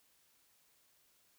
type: silence
effects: white hiss -71 dBFS RMS until 1.38 s